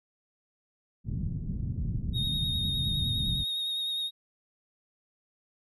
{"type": "low-pass noise", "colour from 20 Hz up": "white", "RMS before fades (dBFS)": -32, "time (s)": [1.04, 3.45], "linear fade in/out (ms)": 50, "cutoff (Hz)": 170, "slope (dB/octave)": 24}
{"type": "tone with vibrato", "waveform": "triangle", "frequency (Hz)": 3729, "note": "A#7", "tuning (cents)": 0, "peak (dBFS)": -28, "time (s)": [2.13, 4.11], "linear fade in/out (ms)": 50, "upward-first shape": "sine", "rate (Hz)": 9.8, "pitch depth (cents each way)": 22}
{"effects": []}